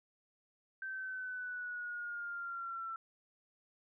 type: linear sweep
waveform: sine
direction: down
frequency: 1555 to 1337 Hz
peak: -39 dBFS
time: 0.82-2.96 s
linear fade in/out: 2 ms
effects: none